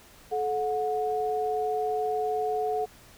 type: tone pair together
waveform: sine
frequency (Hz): 432.2 / 729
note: A4 / F#5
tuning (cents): -31 / -26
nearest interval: major sixth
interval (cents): 905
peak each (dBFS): -28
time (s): 0.31-2.86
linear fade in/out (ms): 20
effects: pink hiss -53 dBFS RMS until 3.17 s